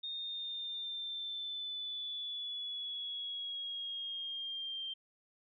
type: linear sweep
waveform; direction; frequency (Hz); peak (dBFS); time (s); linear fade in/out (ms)
sine; down; 3681 to 3156; -38; 0.03-4.94; 10
effects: none